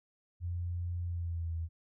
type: tone with pitch glide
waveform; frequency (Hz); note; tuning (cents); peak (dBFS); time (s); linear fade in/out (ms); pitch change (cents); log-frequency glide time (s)
sine; 87.31 to 82.41; F2 to E2; 0 to 0; -33; 0.4-1.69; 50; -100; 1.04-1.55
effects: none